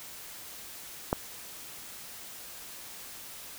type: click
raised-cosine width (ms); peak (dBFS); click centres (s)
1; -11; 1.129
effects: white hiss -45 dBFS RMS until 3.58 s